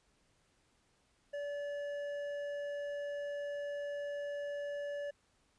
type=tone with hard clipping; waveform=triangle; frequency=576 Hz; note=D5; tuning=34 cents flat; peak=-39 dBFS; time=1.33-5.11 s; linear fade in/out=10 ms; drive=11 dB; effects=pink hiss -73 dBFS RMS until 5.58 s + resampled to 22050 Hz